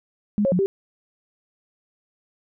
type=tone with pitch steps; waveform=sine; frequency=206.9 / 547 / 179.5 / 390.7 Hz; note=G#3 / C#5 / F3 / G4; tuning=-6 / -23 / +48 / -6 cents; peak=-17 dBFS; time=0.38-0.66 s; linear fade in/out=0 ms; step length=70 ms; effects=none